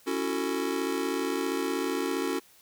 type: chord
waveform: square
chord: F# minor seventh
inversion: second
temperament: just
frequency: 277.5 / 333 / 370 / 444 Hz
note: C#4 / E4 / F#4 / A4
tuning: +2 / +18 / 0 / +16 cents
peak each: -33 / -35 / -33 / -35 dBFS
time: 0.06-2.4 s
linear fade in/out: 20 ms
effects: white hiss -58 dBFS RMS until 2.61 s